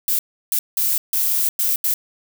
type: noise bursts at uneven times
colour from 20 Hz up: violet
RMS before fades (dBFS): -19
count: 6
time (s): 0.08-0.19 / 0.52-0.59 / 0.77-0.98 / 1.13-1.49 / 1.59-1.76 / 1.84-1.94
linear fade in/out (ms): 2
effects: none